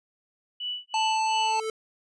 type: tone with tremolo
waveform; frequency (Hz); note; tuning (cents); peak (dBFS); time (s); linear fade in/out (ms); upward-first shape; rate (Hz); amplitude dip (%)
sine; 2960; F#7; 0; -28; 0.6-1.6; 5; sine; 2.8; 100
type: harmonic tone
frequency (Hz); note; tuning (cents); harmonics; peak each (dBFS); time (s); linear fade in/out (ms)
880; A5; 0; 1 / 3 / 5 / 7 / 9; -23 / -33 / -37 / -40 / -42; 0.94-1.6; 2
type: tone with exponential growth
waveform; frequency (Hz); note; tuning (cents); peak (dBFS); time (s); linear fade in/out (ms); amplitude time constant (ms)
square; 440; A4; 0; -27; 1.14-1.7; 2; 120
effects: resampled to 24000 Hz